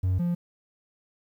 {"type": "tone pair in turn", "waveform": "triangle", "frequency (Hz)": [92.5, 174.01], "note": ["F#2", "F3"], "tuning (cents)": [0, -6], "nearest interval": "major seventh", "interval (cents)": 1094, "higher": "second", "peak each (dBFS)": [-19, -21], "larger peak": "first", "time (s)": [[0.03, 0.19], [0.19, 0.35]], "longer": "neither", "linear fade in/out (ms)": 10, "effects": ["tanh soft clip ceiling -15 dBFS", "10-bit"]}